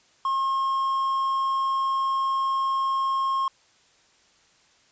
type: tone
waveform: triangle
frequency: 1075 Hz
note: C6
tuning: 47 cents sharp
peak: -20 dBFS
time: 0.25-3.48 s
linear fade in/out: 2 ms
effects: white hiss -60 dBFS RMS until 4.91 s + resampled to 16000 Hz